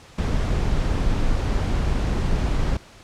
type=noise; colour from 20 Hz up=brown; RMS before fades=-21 dBFS; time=0.18-2.77 s; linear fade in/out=5 ms; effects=pink hiss -47 dBFS RMS until 3.03 s + low-pass 7000 Hz 12 dB/octave